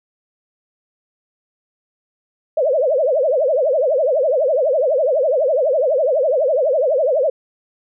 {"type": "tone with vibrato", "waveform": "sine", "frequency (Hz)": 569, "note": "C#5", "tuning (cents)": 45, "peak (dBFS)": -13, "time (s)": [2.57, 7.3], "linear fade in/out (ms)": 5, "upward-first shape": "triangle", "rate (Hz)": 12, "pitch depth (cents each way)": 290, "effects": []}